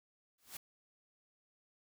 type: noise with exponential growth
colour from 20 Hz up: white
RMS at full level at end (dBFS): -42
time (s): 0.38-0.57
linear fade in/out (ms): 5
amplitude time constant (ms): 41
effects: none